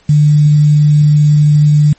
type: tone with quantisation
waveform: sine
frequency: 149 Hz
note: D3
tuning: 25 cents sharp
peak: -4 dBFS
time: 0.09-1.93 s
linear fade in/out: 5 ms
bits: 5
effects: pink hiss -49 dBFS RMS until 1.98 s + MP3 32 kbps

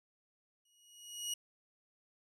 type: tone with exponential growth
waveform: 20% pulse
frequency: 2900 Hz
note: F#7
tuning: 35 cents flat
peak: -29 dBFS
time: 0.65-1.34 s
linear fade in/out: 5 ms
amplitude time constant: 150 ms
effects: none

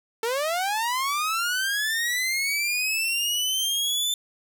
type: linear sweep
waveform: sawtooth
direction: up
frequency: 440 to 3552 Hz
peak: -20 dBFS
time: 0.23-4.14 s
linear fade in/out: 2 ms
effects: none

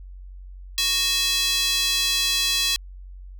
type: tone with high-pass filter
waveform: square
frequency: 370 Hz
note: F#4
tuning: in tune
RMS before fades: -22 dBFS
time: 0.78-2.76 s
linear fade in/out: 0 ms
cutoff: 3600 Hz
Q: 2.2
effects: added 46 Hz sine -37 dBFS peak until 3.39 s

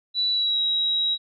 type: tone with pitch glide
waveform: sine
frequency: 3951 to 3845 Hz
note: B7 to B7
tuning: 0 to -47 cents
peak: -20 dBFS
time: 0.14-1.18 s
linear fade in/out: 50 ms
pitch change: -47 cents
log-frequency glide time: 0.31-0.6 s
effects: none

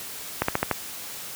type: slowing click train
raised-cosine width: 0.5 ms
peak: -6 dBFS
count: 5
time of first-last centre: 0.42-0.713 s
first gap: 64 ms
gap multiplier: 1.09
effects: white hiss -37 dBFS RMS until 1.35 s + high-pass 60 Hz 12 dB/octave

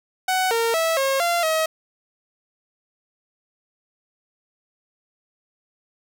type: tone with pitch steps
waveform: sawtooth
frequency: 747 / 459.9 / 653 / 541 / 689 / 637 Hz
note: F#5 / A#4 / E5 / C#5 / F5 / D#5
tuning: +16 / -23 / -17 / -42 / -24 / +41 cents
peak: -15 dBFS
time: 0.28-1.66 s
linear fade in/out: 5 ms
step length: 230 ms
effects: none

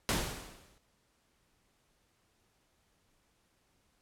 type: noise with exponential decay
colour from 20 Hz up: pink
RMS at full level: -28 dBFS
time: 0.09-0.78 s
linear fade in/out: 0 ms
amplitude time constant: 150 ms
effects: pink hiss -73 dBFS RMS until 4.01 s + low-pass 12000 Hz 12 dB/octave

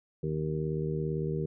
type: harmonic tone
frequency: 77.78 Hz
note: D#2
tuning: in tune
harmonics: 1 / 2 / 3 / 4 / 5 / 6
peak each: -43 / -31 / -43 / -42 / -35 / -38 dBFS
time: 0.23-1.46 s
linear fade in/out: 5 ms
effects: none

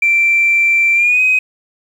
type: tone with pitch glide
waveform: sine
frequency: 2349 to 2518 Hz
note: D7 to D#7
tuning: 0 to +20 cents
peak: -8 dBFS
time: 0.02-1.39 s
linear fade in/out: 5 ms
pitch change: +120 cents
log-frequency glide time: 0.94-1.21 s
effects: tanh soft clip ceiling -4 dBFS + 7-bit

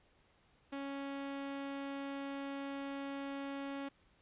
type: tone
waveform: sawtooth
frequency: 277.2 Hz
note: C#4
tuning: in tune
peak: -36 dBFS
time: 0.72-3.89 s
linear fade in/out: 10 ms
effects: pink hiss -70 dBFS RMS until 4.21 s + resampled to 8000 Hz

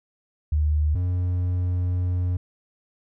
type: tone pair in turn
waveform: sine / triangle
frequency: 75.6 / 89.77 Hz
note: D#2 / F2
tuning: -49 / +48 cents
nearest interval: minor third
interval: 297 cents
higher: second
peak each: -18 / -19 dBFS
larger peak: first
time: 0.52-0.95 / 0.95-2.37 s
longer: second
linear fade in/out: 5 ms
effects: none

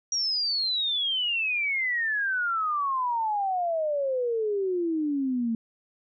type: exponential sweep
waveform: sine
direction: down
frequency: 5730 to 223 Hz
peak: -24 dBFS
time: 0.12-5.55 s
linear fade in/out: 2 ms
effects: none

